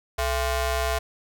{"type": "ring-modulated tone", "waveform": "sawtooth", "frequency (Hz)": 370, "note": "F#4", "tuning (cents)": 0, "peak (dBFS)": -16, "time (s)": [0.18, 0.99], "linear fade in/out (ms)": 10, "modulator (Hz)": 305, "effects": []}